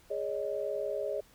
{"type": "chord", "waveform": "sine", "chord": "Ab suspended fourth", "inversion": "none", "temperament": "equal with one note detuned", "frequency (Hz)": [415.3, 562.1, 622.3], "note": ["Ab4", "Db5", "Eb5"], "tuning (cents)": [0, 24, 0], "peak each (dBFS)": [-36, -35, -36], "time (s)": [0.1, 1.21], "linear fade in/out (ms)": 10, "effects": ["pink hiss -61 dBFS RMS until 1.34 s"]}